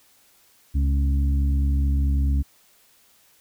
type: harmonic tone with a mistuned harmonic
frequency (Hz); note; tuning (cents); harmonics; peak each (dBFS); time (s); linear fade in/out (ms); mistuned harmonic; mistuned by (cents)
69.2; C#2; -2; 1 / 2 / 3 / 4; -18 / -31 / -35 / -33; 0.74-2.43; 20; 3; +36
effects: white hiss -58 dBFS RMS until 3.4 s